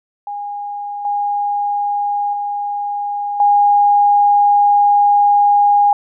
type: tone with level steps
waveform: sine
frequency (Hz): 818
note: G#5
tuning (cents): -26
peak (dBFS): -22 / -15 / -18 / -8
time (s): 0.27-5.93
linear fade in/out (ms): 2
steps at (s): 1.05 / 2.33 / 3.4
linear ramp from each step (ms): 2
effects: none